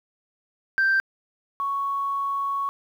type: tone pair in turn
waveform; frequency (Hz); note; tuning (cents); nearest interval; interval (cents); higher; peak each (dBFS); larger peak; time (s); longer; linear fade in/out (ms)
sine; 1568 / 1111.1; G6 / C#6; 0 / +4; tritone; 596; first; -16 / -23; first; 0.78-1 / 1.6-2.69; second; 0
effects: tanh soft clip ceiling -15 dBFS + 9-bit